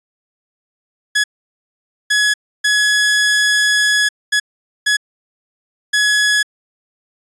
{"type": "tone bursts at uneven times", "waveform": "sawtooth", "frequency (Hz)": 1687, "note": "G#6", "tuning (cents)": 27, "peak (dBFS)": -8, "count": 6, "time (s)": [[1.15, 1.24], [2.1, 2.34], [2.64, 4.09], [4.32, 4.4], [4.86, 4.97], [5.93, 6.43]], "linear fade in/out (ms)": 10, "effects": ["resampled to 22050 Hz"]}